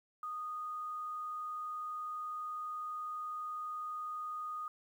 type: tone with quantisation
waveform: sine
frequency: 1236 Hz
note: D#6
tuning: 12 cents flat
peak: -38 dBFS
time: 0.23-4.68 s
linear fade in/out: 2 ms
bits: 11
effects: none